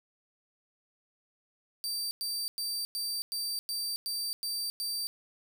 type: tone bursts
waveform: sawtooth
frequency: 4659 Hz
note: D8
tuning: 15 cents flat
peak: -29 dBFS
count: 9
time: 1.84-5.07 s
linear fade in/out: 0 ms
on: 270 ms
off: 100 ms
effects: none